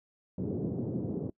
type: band-pass noise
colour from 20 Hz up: pink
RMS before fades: -34 dBFS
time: 0.38-1.3 s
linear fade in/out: 2 ms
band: 120 to 420 Hz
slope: 24 dB/octave
effects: noise-tail reverb RT60 0.1 s tail -23 dB re dry